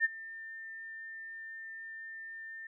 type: tone with ADSR envelope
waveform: sine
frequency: 1799 Hz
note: A6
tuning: 38 cents sharp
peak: -22 dBFS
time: 0-2.67 s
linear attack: 46 ms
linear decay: 24 ms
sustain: -20 dB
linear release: 4 ms
effects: none

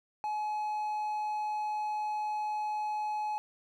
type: tone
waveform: triangle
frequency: 848 Hz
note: G#5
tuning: 36 cents sharp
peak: -29 dBFS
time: 0.24-3.38 s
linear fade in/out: 0 ms
effects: none

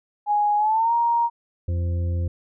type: tone with pitch glide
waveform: sine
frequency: 830.6 to 937.7 Hz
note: G#5 to A#5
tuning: 0 to +10 cents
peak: -17 dBFS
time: 0.26-1.3 s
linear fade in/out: 50 ms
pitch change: +210 cents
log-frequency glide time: 0.57-0.93 s
type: harmonic tone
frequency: 86.3 Hz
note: F2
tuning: 20 cents flat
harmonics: 1 / 2 / 3 / 4 / 6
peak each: -21 / -38 / -42 / -41 / -40 dBFS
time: 1.68-2.28 s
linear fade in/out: 5 ms
effects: none

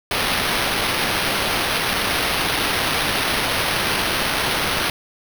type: noise with sample-and-hold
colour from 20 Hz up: white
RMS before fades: -21 dBFS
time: 0.11-4.9 s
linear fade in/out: 2 ms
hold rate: 7350 Hz
effects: none

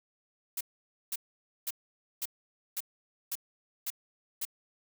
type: noise bursts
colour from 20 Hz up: blue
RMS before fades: -34 dBFS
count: 8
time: 0.57-4.452 s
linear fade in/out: 5 ms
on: 39 ms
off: 510 ms
effects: none

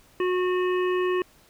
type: harmonic tone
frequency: 364.5 Hz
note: F#4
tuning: 26 cents flat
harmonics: 1 / 3 / 5 / 7 / 8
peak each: -22 / -31 / -35 / -38 / -42 dBFS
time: 0.2-1.22 s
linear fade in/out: 2 ms
effects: pink hiss -57 dBFS RMS until 1.49 s

